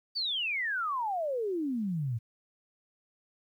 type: exponential sweep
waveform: sine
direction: down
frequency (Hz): 4698 to 108.2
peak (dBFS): -29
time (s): 0.15-2.19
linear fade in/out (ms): 20
effects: 11-bit